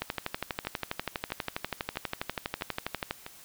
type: two click trains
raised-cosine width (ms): 0.3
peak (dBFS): -14 / -22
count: 39 / 5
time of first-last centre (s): 0.02-3.109 / 0.65-3.264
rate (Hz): 12.3 / 1.53
effects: white hiss -52 dBFS RMS until 3.44 s